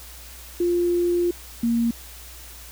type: tone pair in turn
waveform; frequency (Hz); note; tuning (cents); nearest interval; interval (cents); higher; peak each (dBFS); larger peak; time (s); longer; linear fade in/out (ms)
sine; 349.2 / 233.1; F4 / A#3; 0 / 0; perfect fifth; 700; first; -18; neither; 0.6-1.31 / 1.63-1.91; first; 5
effects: added 60 Hz sine -43 dBFS peak until 2.71 s + white hiss -43 dBFS RMS until 2.71 s